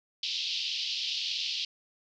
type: band-pass noise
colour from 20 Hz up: pink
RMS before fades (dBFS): -33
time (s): 0.23-1.65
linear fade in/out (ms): 2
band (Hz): 2800 to 5100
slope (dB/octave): 48
effects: none

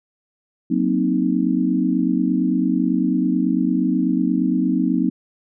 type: chord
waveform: sine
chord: C half-diminished seventh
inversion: second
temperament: equal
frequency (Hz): 185 / 233.1 / 261.6 / 311.1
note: Gb3 / Bb3 / C4 / Eb4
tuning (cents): 0 / 0 / 0 / 0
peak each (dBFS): -22 / -23 / -20 / -22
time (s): 0.7-5.1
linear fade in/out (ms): 10
effects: none

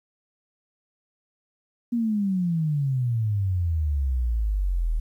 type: exponential sweep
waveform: sine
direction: down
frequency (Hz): 241.8 to 38.24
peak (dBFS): -21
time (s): 1.92-5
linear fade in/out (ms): 10
effects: 10-bit

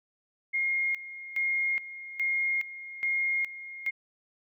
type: tone with tremolo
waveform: sine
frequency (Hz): 2138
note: C7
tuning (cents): +37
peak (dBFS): -25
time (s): 0.53-3.91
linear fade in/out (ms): 20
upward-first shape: square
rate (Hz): 1.2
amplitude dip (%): 80
effects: none

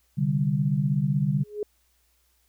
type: chord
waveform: sine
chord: C suspended second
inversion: none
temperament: equal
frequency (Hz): 130.81 / 146.83 / 196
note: C3 / D3 / G3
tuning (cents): 0 / 0 / 0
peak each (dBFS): -28 / -23 / -27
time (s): 0.17-1.44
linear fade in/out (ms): 20
type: tone with exponential growth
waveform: sine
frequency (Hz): 417.5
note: G#4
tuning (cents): +9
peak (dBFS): -23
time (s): 1.38-1.63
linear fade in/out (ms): 2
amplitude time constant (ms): 54
effects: added 60 Hz sine -68 dBFS peak until 2.48 s + white hiss -68 dBFS RMS until 2.48 s

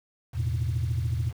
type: chord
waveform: sine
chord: E suspended fourth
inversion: none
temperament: just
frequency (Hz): 82.41 / 109.88 / 123.61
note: E2 / A2 / B2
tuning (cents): 0 / -2 / +2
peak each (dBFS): -28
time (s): 0.33-1.33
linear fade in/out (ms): 50
effects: tanh soft clip ceiling -19 dBFS + 8-bit

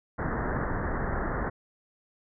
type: low-pass noise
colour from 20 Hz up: pink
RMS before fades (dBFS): -30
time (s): 0.18-1.5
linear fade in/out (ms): 10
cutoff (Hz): 1900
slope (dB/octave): 96
effects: none

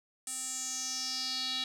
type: tone with band-pass filter sweep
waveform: square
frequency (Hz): 258.6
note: C4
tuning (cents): -20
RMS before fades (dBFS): -36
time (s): 0.27-1.64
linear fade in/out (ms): 2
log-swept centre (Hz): 8600 to 3800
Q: 5.2
effects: none

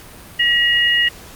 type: tone pair together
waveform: sine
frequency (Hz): 1914 / 2868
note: A#6 / F7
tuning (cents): +45 / +45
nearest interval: perfect fifth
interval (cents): 700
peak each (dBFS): -15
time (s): 0.39-1.09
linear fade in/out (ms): 10
effects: pink hiss -39 dBFS RMS until 1.35 s + Opus 48 kbps

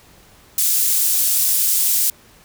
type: high-pass noise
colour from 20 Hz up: pink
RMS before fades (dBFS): -17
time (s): 0.58-2.1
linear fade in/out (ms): 2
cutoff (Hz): 8900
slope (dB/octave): 12
effects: pink hiss -49 dBFS RMS until 2.44 s

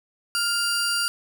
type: tone pair together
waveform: 30% pulse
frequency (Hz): 1403 / 4719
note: F6 / D8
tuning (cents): +8 / +7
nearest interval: octave + major sixth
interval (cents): 2099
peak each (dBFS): -22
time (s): 0.35-1.08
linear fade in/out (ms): 0
effects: none

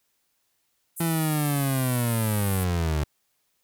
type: band-pass noise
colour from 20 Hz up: white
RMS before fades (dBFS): -36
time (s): 0.96-2.65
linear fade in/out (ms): 20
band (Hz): 8300 to 14000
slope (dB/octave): 48
type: linear sweep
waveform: 30% pulse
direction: down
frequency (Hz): 168.3 to 72.7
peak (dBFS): -20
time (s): 1-3.04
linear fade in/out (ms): 5
effects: white hiss -72 dBFS RMS until 3.63 s

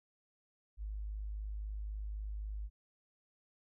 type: tone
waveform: sine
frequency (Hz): 51.91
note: G#1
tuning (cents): 0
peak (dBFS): -38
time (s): 0.77-2.7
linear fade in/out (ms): 50
effects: none

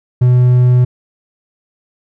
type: tone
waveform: triangle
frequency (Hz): 124.5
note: B2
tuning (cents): +14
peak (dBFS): -4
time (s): 0.21-0.85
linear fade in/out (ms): 10
effects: none

